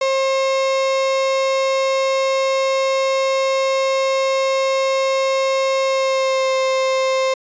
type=tone with pitch glide; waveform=35% pulse; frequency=535 to 526.7 Hz; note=C5 to C5; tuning=+38 to +11 cents; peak=-14 dBFS; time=0.01-7.34 s; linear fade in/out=5 ms; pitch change=-27 cents; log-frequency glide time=5.85-6.55 s; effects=resampled to 16000 Hz